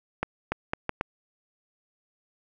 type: accelerating click train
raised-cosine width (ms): 0.5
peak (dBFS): -11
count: 5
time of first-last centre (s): 0.23-1.011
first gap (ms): 290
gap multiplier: 0.74
effects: none